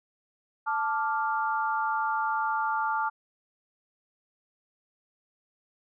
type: chord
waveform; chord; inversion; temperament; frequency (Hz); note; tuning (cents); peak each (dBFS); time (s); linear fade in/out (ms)
sine; D minor; second; equal; 880 / 1174.7 / 1396.9; A5 / D6 / F6; 0 / 0 / 0; -28 / -31 / -31; 0.66-3.1; 20
effects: none